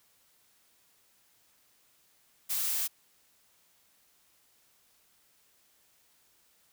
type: noise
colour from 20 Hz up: blue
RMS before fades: -31 dBFS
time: 2.49-2.88 s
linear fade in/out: 20 ms
effects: white hiss -67 dBFS RMS until 6.72 s